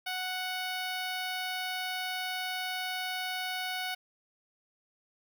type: tone with notch filter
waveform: 10% pulse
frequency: 740 Hz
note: F#5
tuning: in tune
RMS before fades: -35 dBFS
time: 0.06-3.95 s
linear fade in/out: 10 ms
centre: 7700 Hz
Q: 1.4
effects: none